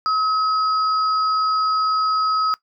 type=tone pair together; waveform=sine; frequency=1282 / 4840 Hz; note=E6 / D#8; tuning=-49 / -49 cents; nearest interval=octave + major seventh; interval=2300 cents; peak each=-17 / -27 dBFS; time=0.06-2.54 s; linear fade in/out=0 ms; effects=noise-tail reverb RT60 0.1 s tail -19 dB re dry